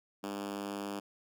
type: tone with high-pass filter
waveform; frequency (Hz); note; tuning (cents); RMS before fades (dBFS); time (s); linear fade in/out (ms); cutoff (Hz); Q
5% pulse; 100.4; G2; +42; -39; 0.23-1; 10; 240; 4.1
effects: none